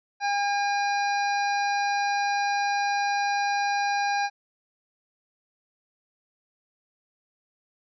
harmonic tone, 809 Hz, G#5, 46 cents flat, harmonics 1 / 2 / 3 / 5 / 6 / 7, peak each -24 / -30 / -34 / -38 / -40 / -41 dBFS, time 0.2-4.3 s, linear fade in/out 50 ms, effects none

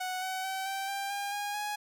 sawtooth tone with pitch steps, 740 / 752.5 / 765.2 / 778.1 / 791.3 / 804.6 / 818.2 / 832.1 Hz, F#5 / F#5 / G5 / G5 / G5 / G5 / G#5 / G#5, 0 / +29 / -42 / -13 / +16 / +45 / -26 / +3 cents, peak -29 dBFS, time 0-1.76 s, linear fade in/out 10 ms, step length 220 ms, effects none

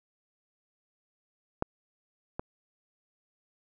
clicks, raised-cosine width 1 ms, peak -13 / -19 dBFS, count 2, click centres 1.624 / 2.395 s, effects none

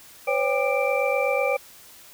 sine tone cluster, 509 / 557 / 796 / 1198 / 2346 Hz, C5 / C#5 / G5 / D6 / D7, -48 / +8 / +26 / +34 / -2 cents, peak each -25 / -24 / -29 / -33 / -27 dBFS, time 0.27-1.57 s, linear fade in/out 10 ms, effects white hiss -48 dBFS RMS until 2.13 s

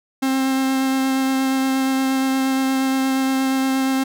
45% pulse tone with vibrato, 265.5 Hz, C4, 25 cents sharp, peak -17 dBFS, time 0.22-4.04 s, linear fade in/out 10 ms, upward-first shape sine, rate 8.5 Hz, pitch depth 10 cents each way, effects none

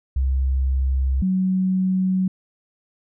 sine tone pair in turn, 66.1 / 186.96 Hz, C2 / F#3, +18 / +18 cents, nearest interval octave + tritone, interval 1800 cents, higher second, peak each -17 dBFS, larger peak neither, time 0.16-1.22 / 1.22-2.28 s, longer neither, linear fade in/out 5 ms, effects none

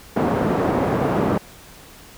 pink band-pass noise, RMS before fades -20 dBFS, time 0.16-1.38 s, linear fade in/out 5 ms, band 160 to 840 Hz, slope 12 dB/octave, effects pink hiss -44 dBFS RMS until 2.17 s

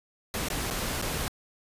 pink noise with dropouts, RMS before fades -31 dBFS, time 0.34-1.28 s, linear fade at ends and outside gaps 0 ms, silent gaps 0.485-0.502 / 0.702-0.709 / 1.015-1.024 s, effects resampled to 32000 Hz

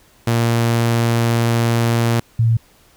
sawtooth / sine tone pair in turn, 116.7 / 114.17 Hz, A#2 / A#2, +2 / -36 cents, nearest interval unison, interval 38 cents, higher first, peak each -10 / -11 dBFS, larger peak first, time 0.27-2.2 / 2.39-2.57 s, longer first, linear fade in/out 5 ms, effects pink hiss -52 dBFS RMS until 2.96 s

